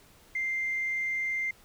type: tone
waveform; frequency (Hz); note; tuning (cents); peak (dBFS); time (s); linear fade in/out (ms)
sine; 2093; C7; 0; -27; 0.35-1.51; 5
effects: tanh soft clip ceiling -23 dBFS + pink hiss -58 dBFS RMS until 1.64 s